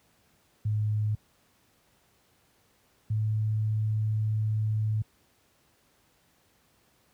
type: tone pair in turn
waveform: sine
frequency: 106.4 / 108.13 Hz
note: G#2 / A2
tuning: +42 / -30 cents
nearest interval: unison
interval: 28 cents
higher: second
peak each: -24 dBFS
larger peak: neither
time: 0.65-1.15 / 3.1-5.02 s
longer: second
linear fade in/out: 5 ms
effects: pink hiss -66 dBFS RMS until 7.13 s + high-pass 60 Hz 12 dB/octave